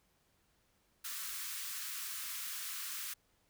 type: high-pass noise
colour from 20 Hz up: white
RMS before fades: -42 dBFS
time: 1.04-3.14 s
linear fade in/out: 10 ms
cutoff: 1100 Hz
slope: 48 dB/octave
effects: pink hiss -74 dBFS RMS until 3.49 s